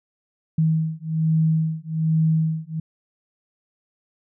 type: beating tone pair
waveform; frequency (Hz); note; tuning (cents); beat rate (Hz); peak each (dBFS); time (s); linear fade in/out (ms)
sine; 158.9 / 160.1; D#3 / D#3; +37 / +50; 1.2; -21; 0.58-2.8; 5
effects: none